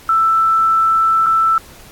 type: tone with dropouts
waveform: sine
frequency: 1325 Hz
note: E6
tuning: 9 cents sharp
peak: -10 dBFS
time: 0.09-1.58 s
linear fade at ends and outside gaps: 2 ms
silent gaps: 1.262-1.266 s
effects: pink hiss -41 dBFS RMS until 1.91 s + AAC 64 kbps